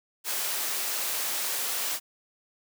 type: high-pass noise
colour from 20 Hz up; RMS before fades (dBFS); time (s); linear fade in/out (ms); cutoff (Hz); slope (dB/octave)
white; -30; 0.24-2; 50; 410; 12
effects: none